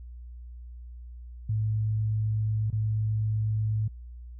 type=tone with dropouts; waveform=sine; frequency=108.2 Hz; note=A2; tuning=29 cents flat; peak=-24 dBFS; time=1.49-3.88 s; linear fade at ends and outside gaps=5 ms; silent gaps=2.703-2.727 s; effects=added 60 Hz sine -40 dBFS peak until 4.39 s